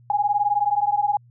sine beating tone pair, 814 / 833 Hz, G#5 / G#5, -35 / +5 cents, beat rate 19 Hz, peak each -21 dBFS, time 0.1-1.17 s, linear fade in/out 2 ms, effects added 120 Hz sine -49 dBFS peak until 1.3 s

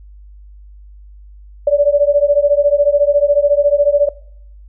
sine beating tone pair, 571 / 585 Hz, D5 / D5, -49 / -7 cents, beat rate 14 Hz, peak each -12 dBFS, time 1.67-4.09 s, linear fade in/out 5 ms, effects noise-tail reverb RT60 0.7 s tail -22 dB re dry + added 50 Hz sine -36 dBFS peak until 4.68 s

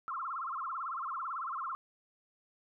sine tone with vibrato, 1200 Hz, D6, 37 cents sharp, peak -35 dBFS, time 0.08-1.75 s, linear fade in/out 0 ms, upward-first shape sine, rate 18 Hz, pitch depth 250 cents each way, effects none

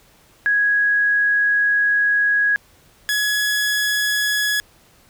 sine / sawtooth tone pair in turn, 1661 / 1685.2 Hz, G#6 / G#6, 0 / +25 cents, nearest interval unison, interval 25 cents, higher second, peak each -14 dBFS, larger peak neither, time 0.46-2.56 / 3.09-4.6 s, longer first, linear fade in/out 0 ms, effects pink hiss -53 dBFS RMS until 5.09 s

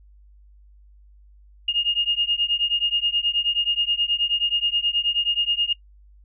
sine beating tone pair, 2838 / 2847.4 Hz, F7 / F7, +27 / +33 cents, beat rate 9.4 Hz, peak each -23 dBFS, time 1.68-5.73 s, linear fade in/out 5 ms, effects noise-tail reverb RT60 0.1 s tail -19 dB re dry + added 50 Hz sine -48 dBFS peak until 6.24 s

